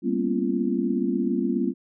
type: tone cluster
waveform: sine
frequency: 196.5 / 231.5 / 248.3 / 275.4 / 343.1 Hz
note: G3 / A#3 / B3 / C#4 / F4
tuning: +4 / -12 / +9 / -11 / -31 cents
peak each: -28 dBFS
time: 0.02-1.74 s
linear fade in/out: 50 ms
effects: none